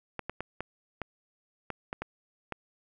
clicks, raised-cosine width 0.5 ms, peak -19 dBFS, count 9, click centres 0.193 / 0.296 / 0.406 / 0.606 / 1.017 / 1.703 / 1.929 / 2.02 / 2.523 s, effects none

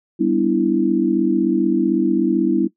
sine chord, E minor seventh, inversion first, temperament equal, 196 / 246.9 / 293.7 / 329.6 Hz, G3 / B3 / D4 / E4, 0 / 0 / 0 / 0 cents, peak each -22 / -21 / -20 / -17 dBFS, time 0.19-2.68 s, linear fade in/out 20 ms, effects noise-tail reverb RT60 0.1 s tail -17 dB re dry

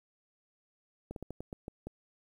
slowing click train, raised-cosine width 2 ms, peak -27 dBFS, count 8, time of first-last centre 1.11-1.87 s, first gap 52 ms, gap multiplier 1.24, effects 10-bit

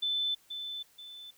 sine tone with echo, 3520 Hz, A7, in tune, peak -28 dBFS, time 0.02-0.35 s, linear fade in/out 10 ms, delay 480 ms, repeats 2, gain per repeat -8 dB, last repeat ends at 1.31 s, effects white hiss -64 dBFS RMS until 1.37 s

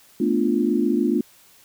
sine chord, B half-diminished seventh, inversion third, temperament equal, 220 / 246.9 / 293.7 / 349.2 Hz, A3 / B3 / D4 / F4, 0 / 0 / 0 / 0 cents, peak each -23 / -23 / -23 / -23 dBFS, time 0.2-1.21 s, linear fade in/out 5 ms, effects white hiss -53 dBFS RMS until 1.64 s

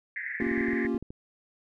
pink band-pass noise, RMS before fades -35 dBFS, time 0.16-0.87 s, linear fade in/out 2 ms, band 1700 to 2100 Hz, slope 96 dB/octave
triangle chord, G half-diminished seventh, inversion first, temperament equal, 233.1 / 277.2 / 349.2 / 392 Hz, Bb3 / Db4 / F4 / G4, 0 / 0 / 0 / 0 cents, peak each -28 / -30 / -30 / -33 dBFS, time 0.4-0.98 s, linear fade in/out 2 ms
clicks, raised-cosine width 3 ms, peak -28 dBFS, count 11, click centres 0.423 / 0.467 / 0.515 / 0.578 / 0.61 / 0.684 / 0.733 / 0.85 / 0.947 / 1.026 / 1.105 s
effects none

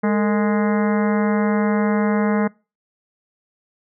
harmonic tone with a mistuned harmonic, 208.1 Hz, G#3, 4 cents sharp, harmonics 1 / 2 / 3 / 4 / 5 / 6 / 7 / 8 / 9 / 10, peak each -17 / -23 / -27 / -29 / -31 / -33 / -34 / -35 / -36 / -37 dBFS, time 0.03-2.48 s, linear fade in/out 10 ms, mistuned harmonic 2, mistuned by +130 cents, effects noise-tail reverb RT60 0.3 s tail -24 dB re dry

